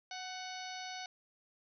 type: harmonic tone with a mistuned harmonic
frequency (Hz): 740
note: F#5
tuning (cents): 0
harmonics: 1 / 2 / 3 / 4 / 5 / 6 / 7 / 8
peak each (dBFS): -45 / -50 / -50 / -52 / -51 / -50 / -56 / -53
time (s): 0.11-1.06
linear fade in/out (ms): 2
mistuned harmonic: 2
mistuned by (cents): +29
effects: none